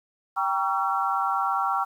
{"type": "chord", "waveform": "sine", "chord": "G diminished seventh", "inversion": "none", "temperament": "just", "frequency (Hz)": [784, 940.8, 1128.9, 1354.7], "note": ["G5", "Bb5", "Db6", "Fb6"], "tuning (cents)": [0, 16, 31, 47], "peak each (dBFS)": [-27, -30, -28, -27], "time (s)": [0.36, 1.85], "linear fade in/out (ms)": 20, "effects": ["9-bit"]}